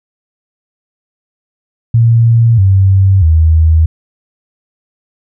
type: tone with pitch steps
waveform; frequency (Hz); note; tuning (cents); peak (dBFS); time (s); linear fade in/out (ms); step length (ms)
sine; 115.8 / 96.26 / 80.01; A#2 / G2 / D#2; -11 / -31 / +49; -4; 1.94-3.86; 5; 640
effects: none